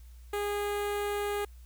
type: tone with notch filter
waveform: sawtooth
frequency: 410.2 Hz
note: G#4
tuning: 21 cents flat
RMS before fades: -32 dBFS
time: 0.33-1.45 s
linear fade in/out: 5 ms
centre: 5200 Hz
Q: 1.2
effects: added 60 Hz sine -47 dBFS peak until 1.65 s + white hiss -65 dBFS RMS until 1.65 s